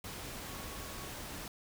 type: tone in noise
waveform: sine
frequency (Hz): 1108.7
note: C#6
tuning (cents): 0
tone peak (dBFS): -53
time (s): 0.47-1.09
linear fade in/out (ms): 2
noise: pink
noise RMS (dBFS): -44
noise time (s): 0.04-1.48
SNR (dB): -12
effects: none